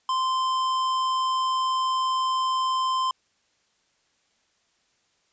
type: tone with tanh clipping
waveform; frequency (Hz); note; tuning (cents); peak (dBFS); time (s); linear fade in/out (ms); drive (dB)
sine; 1039; C6; -12; -24; 0.09-3.11; 2; 15
effects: white hiss -68 dBFS RMS until 5.32 s + resampled to 16000 Hz